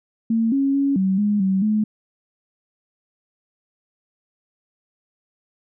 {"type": "tone with pitch steps", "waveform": "sine", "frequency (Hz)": [226.4, 274.5, 277.9, 190.6, 207.2, 191.1, 213.8], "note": ["A3", "C#4", "C#4", "G3", "G#3", "G3", "A3"], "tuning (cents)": [50, -17, 4, -48, -4, -44, -49], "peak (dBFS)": -16, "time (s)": [0.3, 1.84], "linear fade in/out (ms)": 5, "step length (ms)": 220, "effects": []}